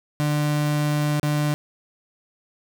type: tone with dropouts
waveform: 35% pulse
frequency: 148.6 Hz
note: D3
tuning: 21 cents sharp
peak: -18 dBFS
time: 0.2-1.54 s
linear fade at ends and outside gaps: 0 ms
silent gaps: 1.197-1.231 s
effects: none